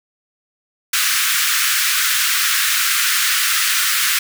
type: high-pass noise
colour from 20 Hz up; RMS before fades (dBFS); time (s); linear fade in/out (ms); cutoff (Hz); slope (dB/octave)
pink; -17; 0.93-4.19; 5; 1300; 48
effects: none